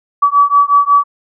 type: beating tone pair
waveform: sine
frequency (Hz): 1142 / 1147.5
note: D6 / D6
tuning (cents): -49 / -40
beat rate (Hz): 5.5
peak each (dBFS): -10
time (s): 0.22-1.04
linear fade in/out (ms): 10
effects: none